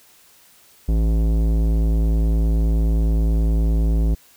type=tone with tanh clipping; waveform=sine; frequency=54.8 Hz; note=A1; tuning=6 cents flat; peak=-17 dBFS; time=0.88-4.15 s; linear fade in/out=10 ms; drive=16 dB; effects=white hiss -52 dBFS RMS until 4.36 s